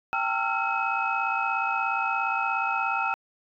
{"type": "tone cluster", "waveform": "sine", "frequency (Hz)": [786, 902, 1332, 1389, 2565], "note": ["G5", "A5", "E6", "F6", "E7"], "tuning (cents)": [4, 43, 18, -10, -48], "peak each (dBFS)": -30, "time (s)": [0.13, 3.14], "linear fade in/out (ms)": 0, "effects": ["tanh soft clip ceiling -13 dBFS"]}